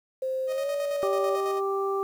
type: tone with pitch glide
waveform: sine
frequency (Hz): 523.3 to 570.7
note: C5 to D5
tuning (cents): 0 to -50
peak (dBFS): -26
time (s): 0.22-1.36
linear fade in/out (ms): 5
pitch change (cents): +150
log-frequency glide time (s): 0.52-0.7
type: tone with tremolo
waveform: sawtooth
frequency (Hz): 622.3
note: D#5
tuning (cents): 0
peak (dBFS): -30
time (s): 0.47-1.61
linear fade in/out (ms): 50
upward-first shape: square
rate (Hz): 9.1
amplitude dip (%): 50
type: harmonic tone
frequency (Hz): 392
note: G4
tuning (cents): 0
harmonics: 1 / 2 / 3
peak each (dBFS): -26 / -35 / -31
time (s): 1.03-2.03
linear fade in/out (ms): 0
effects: 9-bit